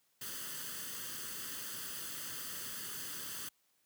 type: noise with comb filter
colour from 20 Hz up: white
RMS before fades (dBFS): -43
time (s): 0.21-3.49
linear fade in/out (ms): 5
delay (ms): 0.64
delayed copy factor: +0.7
effects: white hiss -75 dBFS RMS until 3.85 s + high-pass 100 Hz 12 dB/octave